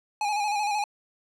square tone with vibrato, 830.6 Hz, G#5, in tune, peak -25 dBFS, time 0.21-0.84 s, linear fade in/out 2 ms, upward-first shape square, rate 13 Hz, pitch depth 40 cents each way, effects low-pass 8000 Hz 12 dB/octave

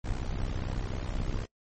brown noise with amplitude modulation, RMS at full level -28 dBFS, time 0.04-1.46 s, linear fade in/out 10 ms, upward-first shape sine, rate 63.9 Hz, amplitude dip 90%, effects noise-tail reverb RT60 0.1 s tail -23 dB re dry + MP3 32 kbps

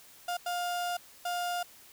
35% pulse tone bursts at uneven times, 706 Hz, F5, 19 cents sharp, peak -29 dBFS, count 3, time 0.28-0.37 / 0.46-0.97 / 1.25-1.63 s, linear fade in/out 5 ms, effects white hiss -55 dBFS RMS until 1.92 s

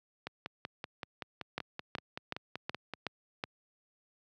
two click trains, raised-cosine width 0.3 ms, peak -18 / -22 dBFS, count 6 / 15, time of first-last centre 1.58-3.439 / 0.27-2.937 s, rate 2.69 / 5.25 Hz, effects high-pass 100 Hz 12 dB/octave

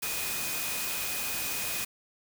sine tone in noise, 2489 Hz, D#7, in tune, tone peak -39 dBFS, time 0.02-1.85 s, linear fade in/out 10 ms, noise white, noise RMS -33 dBFS, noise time 0.02-1.85 s, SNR -9 dB, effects none

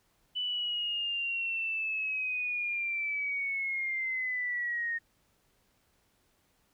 sine linear sweep, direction down, 2993 to 1843 Hz, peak -30 dBFS, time 0.35-4.99 s, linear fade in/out 20 ms, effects pink hiss -71 dBFS RMS until 6.73 s

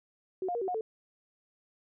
sine tone with pitch steps, 374.4 / 707 / 471.4 / 381.5 / 723 / 441.4 Hz, F#4 / F5 / A#4 / G4 / F#5 / A4, +20 / +21 / +19 / -47 / -40 / +5 cents, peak -30 dBFS, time 0.42-0.81 s, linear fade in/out 2 ms, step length 65 ms, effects none

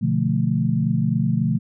sine chord, B half-diminished seventh, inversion none, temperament equal, 123.47 / 146.83 / 174.61 / 220 Hz, B2 / D3 / F3 / A3, 0 / 0 / 0 / 0 cents, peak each -23 dBFS, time 0.01-1.59 s, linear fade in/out 20 ms, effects none

